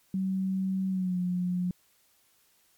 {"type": "tone with pitch glide", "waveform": "sine", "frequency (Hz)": [190, 179.44], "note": ["F#3", "F3"], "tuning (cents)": [46, 47], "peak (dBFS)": -26, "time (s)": [0.14, 1.71], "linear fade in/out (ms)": 2, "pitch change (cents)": -99, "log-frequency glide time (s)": [0.89, 1.18], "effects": ["white hiss -66 dBFS RMS until 2.77 s", "MP3 96 kbps"]}